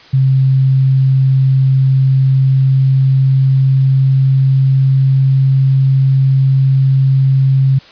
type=tone with pitch glide; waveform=sine; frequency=133.2 to 134.28 Hz; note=C3 to C3; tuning=+31 to +45 cents; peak=-7 dBFS; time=0.13-7.79 s; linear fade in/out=10 ms; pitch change=+14 cents; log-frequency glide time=1.52-5.47 s; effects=white hiss -40 dBFS RMS until 7.91 s + resampled to 11025 Hz